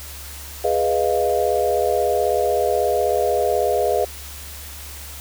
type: chord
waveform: sine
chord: F half-diminished seventh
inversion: first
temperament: equal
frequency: 415.3 / 493.9 / 622.3 / 698.5 Hz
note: Ab4 / Cb5 / Eb5 / F5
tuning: 0 / 0 / 0 / 0 cents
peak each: -22 dBFS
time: 0.64-4.05 s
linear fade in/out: 5 ms
effects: added 71 Hz sine -37 dBFS peak until 5.2 s + white hiss -37 dBFS RMS until 5.2 s